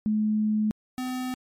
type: tone pair in turn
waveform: sine / square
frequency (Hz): 214 / 254.3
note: A3 / C4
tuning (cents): -48 / -49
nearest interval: minor third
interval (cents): 299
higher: second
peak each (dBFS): -21 / -29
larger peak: first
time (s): 0.06-0.71 / 0.98-1.34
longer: first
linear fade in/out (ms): 0
effects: MP3 64 kbps